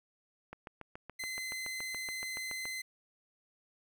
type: click train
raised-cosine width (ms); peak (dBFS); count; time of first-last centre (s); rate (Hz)
0.5; -29; 16; 0.53-2.655; 7.06
type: tone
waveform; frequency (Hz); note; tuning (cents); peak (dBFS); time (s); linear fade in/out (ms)
sawtooth; 2054; C7; -33; -34; 1.19-2.82; 10
effects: 11-bit